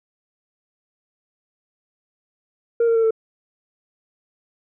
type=tone with pitch steps; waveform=sine; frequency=466.2 / 459.3 / 452.4 / 445.7 Hz; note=A#4 / A#4 / A4 / A4; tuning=0 / -26 / +48 / +22 cents; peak=-12 dBFS; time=2.8-3.108 s; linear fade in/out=5 ms; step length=77 ms; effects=tanh soft clip ceiling -13 dBFS